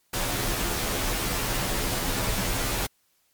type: noise with comb filter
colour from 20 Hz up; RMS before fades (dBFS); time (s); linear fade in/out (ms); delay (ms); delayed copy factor
pink; -27; 0.13-2.87; 10; 13; -0.9
effects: white hiss -68 dBFS RMS until 3.33 s + MP3 96 kbps